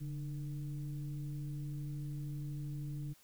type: tone with frequency modulation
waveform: sine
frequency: 143.6 Hz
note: D3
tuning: 39 cents flat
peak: -38 dBFS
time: 0-3.14 s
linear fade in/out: 20 ms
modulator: 160 Hz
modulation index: 0.54
effects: white hiss -65 dBFS RMS until 3.23 s